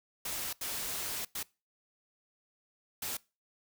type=noise bursts at uneven times; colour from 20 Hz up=white; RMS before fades=-37 dBFS; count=4; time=0.25-0.53 / 0.61-1.25 / 1.35-1.43 / 3.02-3.17 s; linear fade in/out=5 ms; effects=noise-tail reverb RT60 0.3 s tail -23 dB re dry